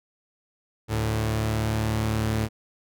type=tone pair together; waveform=sawtooth; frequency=73.42 / 110 Hz; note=D2 / A2; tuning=0 / 0 cents; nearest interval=perfect fifth; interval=700 cents; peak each=-26 / -20 dBFS; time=0.88-2.49 s; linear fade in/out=50 ms; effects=none